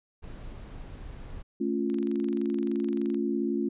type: noise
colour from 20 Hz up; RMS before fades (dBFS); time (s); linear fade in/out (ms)
brown; -41; 0.22-1.43; 20
type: chord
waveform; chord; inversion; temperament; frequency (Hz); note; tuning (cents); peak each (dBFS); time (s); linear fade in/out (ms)
sine; A augmented; none; equal; 220 / 277.2 / 349.2; A3 / C#4 / E#4; 0 / 0 / 0; -30; 1.6-3.69; 10
type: click train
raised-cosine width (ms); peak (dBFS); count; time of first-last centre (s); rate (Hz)
0.2; -30; 30; 1.9-3.145; 23.3
effects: resampled to 8000 Hz